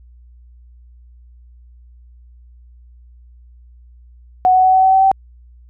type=tone with pitch steps; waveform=sine; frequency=740 / 745.1 / 750.3 / 755.5 / 760.8 / 766.1 / 771.4 Hz; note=F#5 / F#5 / F#5 / F#5 / F#5 / G5 / G5; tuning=0 / +12 / +24 / +36 / +48 / -40 / -28 cents; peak=-8 dBFS; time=4.45-5.115 s; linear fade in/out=0 ms; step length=95 ms; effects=added 60 Hz sine -41 dBFS peak until 5.69 s